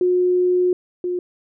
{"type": "tone pair in turn", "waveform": "sine", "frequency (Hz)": [361.2, 357.7], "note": ["F#4", "F4"], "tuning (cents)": [-42, 41], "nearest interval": "unison", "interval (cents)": 17, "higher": "first", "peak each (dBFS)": [-14, -20], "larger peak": "first", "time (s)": [[0.01, 0.73], [1.04, 1.19]], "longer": "first", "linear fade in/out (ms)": 2, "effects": []}